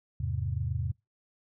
sine chord, E augmented, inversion none, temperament equal, 82.41 / 103.83 / 130.81 Hz, E2 / G#2 / B#2, 0 / 0 / 0 cents, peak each -33 dBFS, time 0.2-0.92 s, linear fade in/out 5 ms, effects noise-tail reverb RT60 0.2 s tail -24 dB re dry

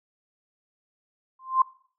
sine tone with exponential growth, 1046 Hz, C6, 1 cent flat, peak -13 dBFS, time 1.39-1.62 s, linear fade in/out 5 ms, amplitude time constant 48 ms, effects noise-tail reverb RT60 0.5 s tail -21 dB re dry

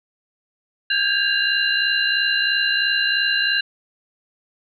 sine tone cluster, 1595 / 1658 / 2800 / 4037 Hz, G6 / G#6 / F7 / B7, +30 / -3 / +4 / +37 cents, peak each -21 / -25 / -22 / -23 dBFS, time 0.9-3.61 s, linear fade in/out 5 ms, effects none

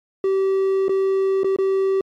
triangle tone with dropouts, 385.8 Hz, G4, 28 cents flat, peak -14 dBFS, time 0.24-2.01 s, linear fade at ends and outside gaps 2 ms, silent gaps 0.883-0.893 / 1.434-1.444 / 1.562-1.586 s, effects MP3 64 kbps

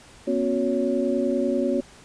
sine tone cluster, 240.6 / 270.8 / 364.3 / 560 Hz, B3 / C#4 / F#4 / C#5, -45 / -40 / -27 / +18 cents, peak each -26 dBFS, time 0.27-1.81 s, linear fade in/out 10 ms, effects pink hiss -49 dBFS RMS until 2.04 s + resampled to 22050 Hz

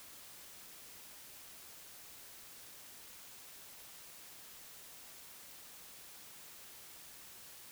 silence, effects white hiss -54 dBFS RMS until 7.71 s

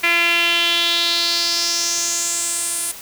sawtooth tone with band-pass filter sweep, 341.2 Hz, F4, 40 cents flat, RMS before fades -19 dBFS, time 0.03-2.92 s, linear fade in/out 10 ms, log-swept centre 2300 to 10000 Hz, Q 4.2, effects white hiss -36 dBFS RMS until 3.01 s

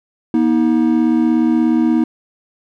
triangle tone pair together, 240.3 / 317.1 Hz, B3 / D#4, -47 / +33 cents, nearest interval perfect fourth, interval 480 cents, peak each -12 dBFS, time 0.34-2.04 s, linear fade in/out 2 ms, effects none

